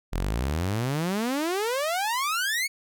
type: exponential sweep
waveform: sawtooth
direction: up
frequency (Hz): 39.76 to 2260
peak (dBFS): -21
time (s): 0.12-2.68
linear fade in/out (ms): 20
effects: none